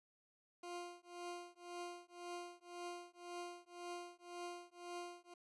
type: tone with tremolo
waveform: 20% pulse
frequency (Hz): 350.7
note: F4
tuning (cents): +7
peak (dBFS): -39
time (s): 0.63-5.34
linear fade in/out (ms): 5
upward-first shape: triangle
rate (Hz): 1.9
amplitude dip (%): 100
effects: resampled to 24000 Hz